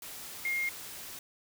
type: tone in noise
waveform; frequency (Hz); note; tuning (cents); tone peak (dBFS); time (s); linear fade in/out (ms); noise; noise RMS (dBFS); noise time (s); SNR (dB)
sine; 2131; C7; +31; -29; 0.45-0.69; 2; white; -44; 0.02-1.19; +12
effects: none